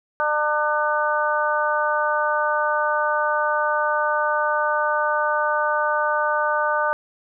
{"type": "harmonic tone", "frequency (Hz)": 300, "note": "D4", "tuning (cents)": 37, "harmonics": [2, 3, 4, 5], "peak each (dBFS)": [-24, -24, -24, -24], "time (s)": [0.2, 6.93], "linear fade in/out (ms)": 0, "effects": []}